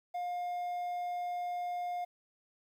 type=tone; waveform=triangle; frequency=710 Hz; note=F5; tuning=28 cents sharp; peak=-32 dBFS; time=0.14-2.05 s; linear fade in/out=10 ms; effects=11-bit